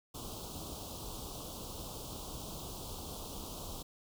pink band-stop noise, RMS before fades -44 dBFS, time 0.14-3.83 s, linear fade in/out 10 ms, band 1200 to 3000 Hz, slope 48 dB/octave, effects none

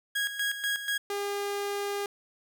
30% pulse tone with tremolo, 1647 Hz, G#6, 15 cents flat, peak -24 dBFS, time 0.15-0.98 s, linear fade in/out 10 ms, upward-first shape square, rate 4.1 Hz, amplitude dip 65%
sawtooth tone, 404.4 Hz, G#4, 46 cents flat, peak -26 dBFS, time 1.1-2.06 s, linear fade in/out 2 ms
effects none

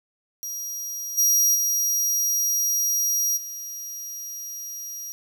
sawtooth tone with level steps, 5730 Hz, F8, 44 cents sharp, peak -27 / -14 / -18 / -30 dBFS, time 0.43-5.12 s, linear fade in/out 0 ms, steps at 1.17 / 1.54 / 3.36 s, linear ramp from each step 20 ms, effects 9-bit

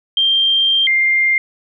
sine tone pair in turn, 3174 / 2106 Hz, G7 / C7, +21 / +11 cents, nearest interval perfect fifth, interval 710 cents, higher first, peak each -11 dBFS, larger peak neither, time 0.17-0.87 / 0.87-1.38 s, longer first, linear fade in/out 2 ms, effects none

